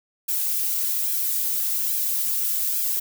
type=noise with flanger; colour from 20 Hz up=violet; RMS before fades=-24 dBFS; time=0.28-3 s; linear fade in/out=10 ms; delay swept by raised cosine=1.2 to 4 ms; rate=1.2 Hz; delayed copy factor=+0.8; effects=none